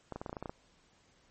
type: clicks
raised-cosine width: 1 ms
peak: -25 dBFS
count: 10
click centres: 0.123 / 0.16 / 0.215 / 0.262 / 0.295 / 0.329 / 0.368 / 0.426 / 0.458 / 0.495 s
effects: pink hiss -67 dBFS RMS until 1.3 s + MP3 32 kbps